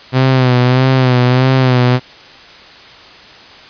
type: tone with vibrato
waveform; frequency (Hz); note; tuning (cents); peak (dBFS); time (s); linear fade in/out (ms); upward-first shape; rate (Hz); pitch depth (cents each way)
sawtooth; 127.8; C3; -40; -4; 0.12-2; 50; sine; 1.6; 53
effects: white hiss -37 dBFS RMS until 3.69 s + resampled to 11025 Hz